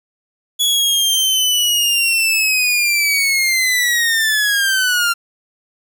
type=linear sweep; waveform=sawtooth; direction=down; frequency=3398 to 1375 Hz; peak=-10 dBFS; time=0.59-5.14 s; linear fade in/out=20 ms; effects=none